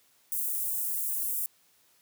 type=high-pass noise; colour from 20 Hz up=white; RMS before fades=-31 dBFS; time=0.32-1.46 s; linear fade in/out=0 ms; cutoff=9400 Hz; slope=24 dB/octave; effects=white hiss -65 dBFS RMS until 2.01 s + high-pass 80 Hz 12 dB/octave